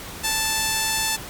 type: tone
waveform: 5% pulse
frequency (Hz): 880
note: A5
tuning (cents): 0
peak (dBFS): -9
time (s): 0.23-1.17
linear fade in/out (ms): 20
effects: pink hiss -36 dBFS RMS until 1.29 s + Opus 48 kbps